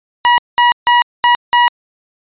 sawtooth tone bursts at uneven times, 965 Hz, B5, 40 cents flat, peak -3 dBFS, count 5, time 0.25-0.38 / 0.58-0.72 / 0.87-1.02 / 1.24-1.35 / 1.53-1.68 s, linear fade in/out 0 ms, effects resampled to 8000 Hz

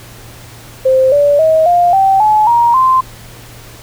sine tone with pitch steps, 523.3 / 577.3 / 636.9 / 702.6 / 775.1 / 855 / 943.2 / 1040.6 Hz, C5 / D5 / D#5 / F5 / G5 / A5 / A#5 / C6, 0 / -30 / +40 / +10 / -20 / -50 / +20 / -10 cents, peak -6 dBFS, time 0.85-3.01 s, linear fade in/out 10 ms, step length 270 ms, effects added 116 Hz sine -37 dBFS peak until 3.82 s + pink hiss -36 dBFS RMS until 3.82 s

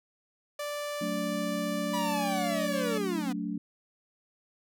sawtooth tone with pitch glide, 586 to 574.3 Hz, D5 to D5, -4 to -39 cents, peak -29 dBFS, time 0.59-2.98 s, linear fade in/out 5 ms, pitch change -35 cents, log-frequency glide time 1.91-2.41 s
sine chord, D major, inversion first, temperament equal with one note detuned, 185 / 220 / 288.3 Hz, F#3 / A3 / D4, 0 / 0 / -32 cents, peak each -35 dBFS, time 1.01-3.58 s, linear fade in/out 5 ms
45% pulse linear sweep, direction down, 987.8 to 238.1 Hz, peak -31 dBFS, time 1.93-3.33 s, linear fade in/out 10 ms
effects none

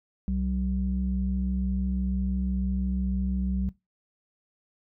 sine tone pair together, 64.03 / 190 Hz, C2 / F#3, -37 / +46 cents, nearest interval octave + perfect fifth, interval 1883 cents, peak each -27 dBFS, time 0.28-3.69 s, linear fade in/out 0 ms, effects noise-tail reverb RT60 0.2 s tail -19 dB re dry + tanh soft clip ceiling -17 dBFS

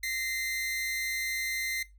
sawtooth tone pair together, 1860 / 2076 Hz, A#6 / C7, -4 / -14 cents, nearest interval major second, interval 190 cents, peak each -37 / -28 dBFS, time 0.03-1.83 s, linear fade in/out 5 ms, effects noise-tail reverb RT60 0.2 s tail -18 dB re dry + added 50 Hz sine -53 dBFS peak until 1.98 s

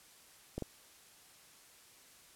clicks, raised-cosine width 2 ms, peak -24 / -24 dBFS, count 2, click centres 0.58 / 0.623 s, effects white hiss -60 dBFS RMS until 2.35 s + low-pass 12000 Hz 12 dB/octave

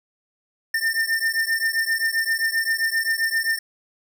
square beating tone pair, 1800 / 1807.6 Hz, A6 / A6, +39 / +46 cents, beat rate 7.6 Hz, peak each -24 dBFS, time 0.74-3.59 s, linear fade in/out 5 ms, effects none

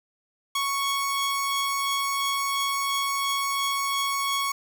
sawtooth tone pair together, 1108.7 / 3329 Hz, C#6 / G#7, 0 / +3 cents, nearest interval octave + perfect fifth, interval 1903 cents, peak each -21 / -30 dBFS, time 0.55-4.52 s, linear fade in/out 5 ms, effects none

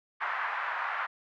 white band-pass noise, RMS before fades -33 dBFS, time 0.2-1.07 s, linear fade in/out 20 ms, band 870 to 1700 Hz, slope 24 dB/octave, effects none

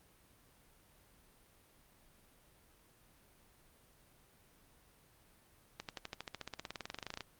accelerating click train, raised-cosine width 0.2 ms, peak -24 dBFS, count 26, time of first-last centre 5.8-7.207 s, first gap 88 ms, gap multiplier 0.96, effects pink hiss -66 dBFS RMS until 7.39 s + Opus 32 kbps

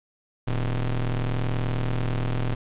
45% pulse ring-modulated tone, 69.3 Hz, C#2, in tune, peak -20 dBFS, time 0.47-2.55 s, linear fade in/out 10 ms, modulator 49 Hz, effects resampled to 8000 Hz + 8-bit

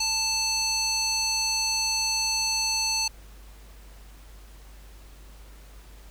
square tone with band-pass filter, 880 Hz, A5, in tune, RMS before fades -26 dBFS, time 0-3.08 s, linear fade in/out 5 ms, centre 5300 Hz, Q 3.1, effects added 50 Hz sine -45 dBFS peak until 6.1 s + pink hiss -54 dBFS RMS until 6.1 s

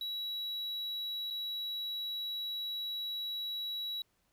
triangle tone with dropouts, 3900 Hz, B7, 23 cents flat, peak -34 dBFS, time 0.01-4.02 s, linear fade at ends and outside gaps 2 ms, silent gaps 1.303-1.307 s, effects pink hiss -75 dBFS RMS until 4.32 s

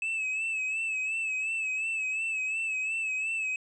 triangle tone with vibrato, 2600 Hz, E7, 24 cents flat, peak -27 dBFS, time 0.02-3.56 s, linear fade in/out 2 ms, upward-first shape sine, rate 2.8 Hz, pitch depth 52 cents each way, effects resampled to 22050 Hz

